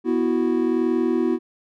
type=chord; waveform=triangle; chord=B suspended fourth; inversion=none; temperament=just; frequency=246.9 / 329.3 / 370.4 Hz; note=B3 / E4 / F#4; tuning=0 / -2 / +2 cents; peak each=-21 / -20 / -21 dBFS; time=0.04-1.39 s; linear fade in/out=50 ms; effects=none